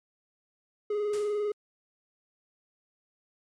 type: tone with vibrato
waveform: triangle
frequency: 416.2 Hz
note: G#4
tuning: 4 cents sharp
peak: -25 dBFS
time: 0.9-1.52 s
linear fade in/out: 5 ms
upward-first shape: square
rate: 20 Hz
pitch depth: 27 cents each way
type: noise with exponential decay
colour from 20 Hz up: white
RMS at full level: -40 dBFS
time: 1.13-1.54 s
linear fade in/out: 5 ms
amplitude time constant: 87 ms
effects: resampled to 22050 Hz